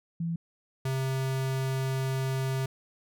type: tone pair in turn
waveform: sine / square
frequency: 167.2 / 132.71 Hz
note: E3 / C3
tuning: +25 / +25 cents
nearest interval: major third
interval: 400 cents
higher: first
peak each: -28 dBFS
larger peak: neither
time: 0.2-0.36 / 0.85-2.66 s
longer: second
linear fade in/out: 5 ms
effects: none